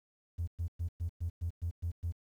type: tone bursts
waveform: triangle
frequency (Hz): 85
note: F2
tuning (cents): -46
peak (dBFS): -28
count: 9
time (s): 0.38-2.124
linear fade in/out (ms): 20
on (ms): 96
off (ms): 110
effects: tanh soft clip ceiling -29 dBFS + 11-bit